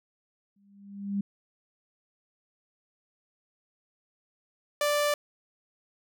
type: tone with exponential growth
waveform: sine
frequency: 200 Hz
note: G3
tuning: 35 cents sharp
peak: -24 dBFS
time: 0.56-1.21 s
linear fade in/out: 5 ms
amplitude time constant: 140 ms
type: tone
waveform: sawtooth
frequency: 587.3 Hz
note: D5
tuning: in tune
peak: -20 dBFS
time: 4.81-5.14 s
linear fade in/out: 2 ms
effects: none